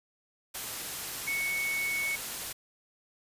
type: tone in noise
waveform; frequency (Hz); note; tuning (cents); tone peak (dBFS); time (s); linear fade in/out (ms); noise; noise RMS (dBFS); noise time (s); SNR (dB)
sine; 2217; C#7; 0; -29; 1.27-2.16; 10; white; -37; 0.54-2.53; +5
effects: resampled to 32000 Hz